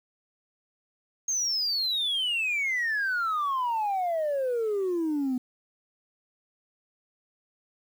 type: exponential sweep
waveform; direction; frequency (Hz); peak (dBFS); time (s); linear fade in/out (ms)
sine; down; 6500 to 246.9; -23; 1.28-5.38; 5
effects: tanh soft clip ceiling -23 dBFS + 9-bit